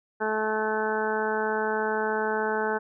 harmonic tone, 216.7 Hz, A3, 26 cents flat, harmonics 1 / 2 / 3 / 4 / 5 / 6 / 7 / 8, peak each -35 / -28 / -35 / -30 / -37 / -39 / -31 / -40 dBFS, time 0.2-2.79 s, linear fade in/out 20 ms, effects none

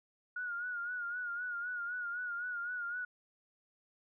sine tone with vibrato, 1440 Hz, F#6, 47 cents flat, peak -36 dBFS, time 0.36-3.05 s, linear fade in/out 5 ms, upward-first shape sine, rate 3.9 Hz, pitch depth 58 cents each way, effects none

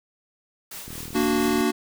white noise with tremolo, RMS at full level -36 dBFS, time 0.71-1.62 s, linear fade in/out 5 ms, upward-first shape triangle, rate 4.4 Hz, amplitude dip 55%
click train, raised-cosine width 3 ms, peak -26 dBFS, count 30, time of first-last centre 0.88-1.607 s, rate 39.9 Hz
square chord, Bb augmented, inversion none, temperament equal with one note detuned, 231.6 / 293.7 / 370 Hz, Bb3 / D4 / F#4, -11 / 0 / 0 cents, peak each -25 dBFS, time 1.14-1.72 s, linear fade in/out 20 ms
effects none

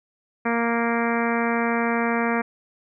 harmonic tone, 233.1 Hz, A#3, in tune, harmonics 1 / 2 / 3 / 4 / 5 / 6 / 7 / 8 / 9 / 10, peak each -24 / -27 / -29 / -30 / -31 / -32 / -32 / -33 / -34 / -34 dBFS, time 0.45-2.42 s, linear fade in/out 10 ms, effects none

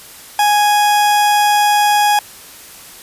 40% pulse tone, 830.6 Hz, G#5, in tune, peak -9 dBFS, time 0.39-2.19 s, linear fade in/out 2 ms, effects white hiss -37 dBFS RMS until 3.02 s + resampled to 32000 Hz

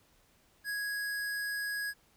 square tone, 1661.2 Hz, G#6, in tune, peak -34 dBFS, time 0.64-1.94 s, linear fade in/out 50 ms, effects pink hiss -67 dBFS RMS until 2.16 s

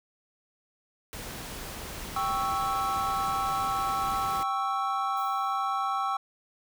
pink noise, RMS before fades -39 dBFS, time 1.13-4.43 s, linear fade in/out 0 ms
triangle chord, C# diminished, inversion second, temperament equal, 784 / 1108.7 / 1318.5 Hz, G5 / C#6 / E6, 0 / 0 / 0 cents, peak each -29 dBFS, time 2.16-6.17 s, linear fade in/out 5 ms
violet noise with exponential decay, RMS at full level -47 dBFS, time 5.17-6.05 s, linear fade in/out 0 ms, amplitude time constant 190 ms
effects none

